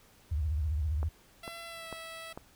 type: tone with vibrato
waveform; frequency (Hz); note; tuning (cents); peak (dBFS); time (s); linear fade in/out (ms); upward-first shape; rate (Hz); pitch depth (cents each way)
sine; 76; D#2; -40; -28; 0.31-1.09; 10; triangle; 15; 220
type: click train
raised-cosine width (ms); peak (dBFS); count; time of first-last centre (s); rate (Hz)
1; -26; 4; 1.03-2.375; 2.23
type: tone with pitch glide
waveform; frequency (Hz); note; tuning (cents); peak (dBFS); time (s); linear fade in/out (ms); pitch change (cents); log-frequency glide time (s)
10% pulse; 674 to 654.8; E5 to E5; +38 to -12; -34; 1.43-2.33; 5; -50; 1.67-1.89
effects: pink hiss -61 dBFS RMS until 2.55 s